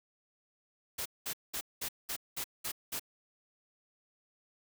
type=noise bursts; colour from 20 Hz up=white; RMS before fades=-37 dBFS; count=8; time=0.98-2.996 s; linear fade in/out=10 ms; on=77 ms; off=200 ms; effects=none